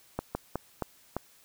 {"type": "slowing click train", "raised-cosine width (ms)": 1, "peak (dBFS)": -16, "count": 5, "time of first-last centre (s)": [0.19, 1.166], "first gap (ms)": 160, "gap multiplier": 1.29, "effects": ["white hiss -60 dBFS RMS until 1.44 s"]}